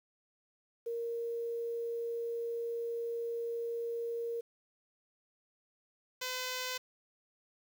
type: tone pair in turn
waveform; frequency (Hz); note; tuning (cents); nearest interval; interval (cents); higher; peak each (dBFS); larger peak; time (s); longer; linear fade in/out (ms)
sine / 5% pulse; 466.2 / 507.6; A#4 / B4; 0 / +47; minor second; 147; second; -34 / -24; second; 0.86-4.41 / 6.21-6.78; first; 10
effects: 10-bit